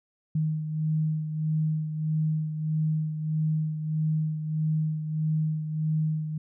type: beating tone pair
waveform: sine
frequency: 155.56 / 157.16 Hz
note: D#3 / D#3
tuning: 0 / +18 cents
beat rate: 1.6 Hz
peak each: -25 / -33 dBFS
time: 0.35-6.38 s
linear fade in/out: 5 ms
effects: none